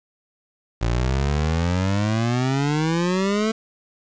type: exponential sweep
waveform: 25% pulse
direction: up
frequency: 56 to 223.9 Hz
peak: -15 dBFS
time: 0.81-3.52 s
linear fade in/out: 10 ms
effects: resampled to 16000 Hz + 7-bit